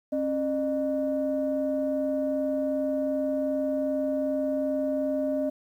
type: tone pair together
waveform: sine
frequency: 270.4 / 607 Hz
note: C#4 / D#5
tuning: -43 / -43 cents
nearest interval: octave + major second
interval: 1400 cents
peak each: -27 / -26 dBFS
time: 0.12-5.5 s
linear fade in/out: 10 ms
effects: tanh soft clip ceiling -18 dBFS + 10-bit